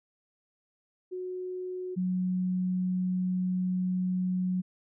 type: tone pair in turn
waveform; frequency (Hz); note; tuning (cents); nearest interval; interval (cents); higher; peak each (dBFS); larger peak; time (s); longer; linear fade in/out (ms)
sine; 366.6 / 183.3; F#4 / F#3; -16 / -16; octave; 1200; first; -33 / -26; second; 1.11-1.96 / 1.96-4.62; second; 20
effects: none